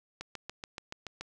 click train, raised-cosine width 0.2 ms, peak -22 dBFS, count 8, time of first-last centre 0.21-1.21 s, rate 7 Hz, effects none

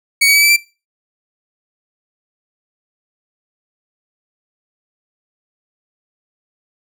sawtooth tone with pitch steps, 2239 / 2265 / 2291 / 2318 / 2345 Hz, C#7 / C#7 / D7 / D7 / D7, +17 / +37 / -44 / -23 / -3 cents, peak -5 dBFS, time 0.21-0.565 s, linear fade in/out 10 ms, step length 71 ms, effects noise-tail reverb RT60 0.3 s tail -20 dB re dry

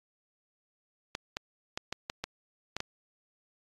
clicks, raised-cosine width 0.2 ms, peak -16 dBFS, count 8, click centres 1.151 / 1.369 / 1.775 / 1.926 / 2.099 / 2.24 / 2.766 / 2.804 s, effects AAC 32 kbps

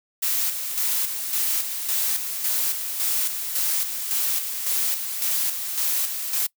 blue noise with tremolo, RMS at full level -23 dBFS, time 0.22-6.47 s, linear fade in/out 10 ms, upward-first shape square, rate 1.8 Hz, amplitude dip 50%, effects noise-tail reverb RT60 0.1 s tail -23 dB re dry

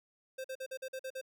square tone bursts, 524 Hz, C5, 2 cents sharp, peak -39 dBFS, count 8, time 0.38-1.214 s, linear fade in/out 10 ms, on 64 ms, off 46 ms, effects none

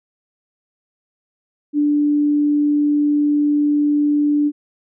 sine tone, 293.7 Hz, D4, in tune, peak -13 dBFS, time 1.73-4.52 s, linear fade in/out 50 ms, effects none

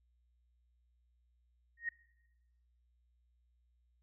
sine tone with exponential growth, 1864.7 Hz, A#6, in tune, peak -31 dBFS, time 1.77-1.89 s, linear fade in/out 5 ms, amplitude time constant 26 ms, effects noise-tail reverb RT60 1.0 s tail -20 dB re dry + added 60 Hz sine -70 dBFS peak until 4.02 s

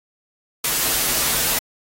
white noise with comb filter, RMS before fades -20 dBFS, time 0.64-1.59 s, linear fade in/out 5 ms, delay 9.9 ms, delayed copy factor -0.75, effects AAC 48 kbps

